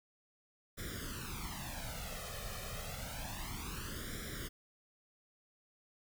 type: noise with flanger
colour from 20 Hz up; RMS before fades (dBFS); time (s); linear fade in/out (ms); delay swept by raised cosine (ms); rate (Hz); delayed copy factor
pink; -43; 0.77-4.49; 20; 0.55 to 1.65; 0.29; +1
effects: none